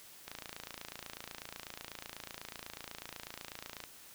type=click train; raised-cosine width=0.2 ms; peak=-25 dBFS; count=101; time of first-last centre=0.28-3.839 s; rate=28.1 Hz; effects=white hiss -55 dBFS RMS until 4.14 s